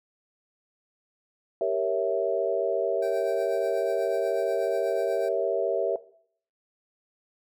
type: chord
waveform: sine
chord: G diminished seventh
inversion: none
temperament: equal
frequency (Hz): 392 / 466.2 / 554.4 / 659.3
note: G4 / Bb4 / Db5 / Fb5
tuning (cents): 0 / 0 / 0 / 0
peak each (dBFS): -30 / -29 / -29 / -26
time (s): 1.61-5.96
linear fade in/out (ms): 2
type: tone with tremolo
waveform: 25% pulse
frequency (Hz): 778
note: G5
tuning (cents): -13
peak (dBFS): -35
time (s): 3.02-5.29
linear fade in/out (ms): 5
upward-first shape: triangle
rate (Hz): 8.2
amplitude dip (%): 60
effects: noise-tail reverb RT60 0.6 s tail -18 dB re dry